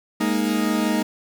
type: chord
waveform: 40% pulse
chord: Ab suspended second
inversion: none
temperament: equal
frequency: 207.7 / 233.1 / 311.1 Hz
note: Ab3 / Bb3 / Eb4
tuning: 0 / 0 / 0 cents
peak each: -23 dBFS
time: 0.2-1.03 s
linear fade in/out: 10 ms
effects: 8-bit